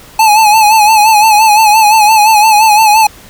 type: tone with vibrato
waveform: square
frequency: 860 Hz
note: A5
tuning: 40 cents flat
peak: -4 dBFS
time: 0.19-3.07 s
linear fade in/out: 5 ms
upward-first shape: sine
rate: 5.8 Hz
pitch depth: 66 cents each way
effects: pink hiss -36 dBFS RMS until 3.29 s